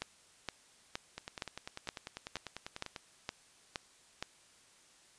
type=two click trains; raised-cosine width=0.2 ms; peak=-24 / -19 dBFS; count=19 / 10; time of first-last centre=1.18-2.962 / 0.02-4.226 s; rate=10.1 / 2.14 Hz; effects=white hiss -63 dBFS RMS until 5.18 s + resampled to 22050 Hz